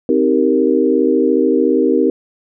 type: chord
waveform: sine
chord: C minor seventh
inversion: none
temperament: equal with one note detuned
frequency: 261.6 / 314.6 / 392 / 466.2 Hz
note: C4 / Eb4 / G4 / Bb4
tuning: 0 / +19 / 0 / 0 cents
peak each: -16 dBFS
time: 0.09-2.1 s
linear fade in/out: 2 ms
effects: none